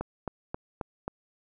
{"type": "click train", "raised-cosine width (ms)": 1, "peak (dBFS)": -18, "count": 5, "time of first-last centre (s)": [0.01, 1.08], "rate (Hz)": 3.74, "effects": []}